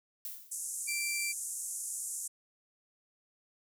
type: noise with exponential decay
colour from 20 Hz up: violet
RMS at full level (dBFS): -38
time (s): 0.25-0.71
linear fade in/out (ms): 1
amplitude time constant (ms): 100
type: band-pass noise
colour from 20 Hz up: pink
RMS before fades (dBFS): -39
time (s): 0.51-2.28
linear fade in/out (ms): 10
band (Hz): 6800 to 11000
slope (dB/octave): 48
type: tone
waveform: sawtooth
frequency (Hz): 2349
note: D7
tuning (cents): 0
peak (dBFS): -30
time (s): 0.87-1.33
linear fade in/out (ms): 20
effects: none